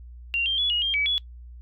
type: tone with pitch steps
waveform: sine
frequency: 2765 / 3174 / 3402 / 2886 / 3200 / 2285 / 3392 Hz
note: F7 / G7 / G#7 / F#7 / G7 / D7 / G#7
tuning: -18 / +21 / +41 / -44 / +35 / -48 / +36 cents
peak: -21 dBFS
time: 0.34-1.18 s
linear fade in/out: 0 ms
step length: 120 ms
effects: noise-tail reverb RT60 0.1 s tail -20 dB re dry + added 60 Hz sine -40 dBFS peak until 1.61 s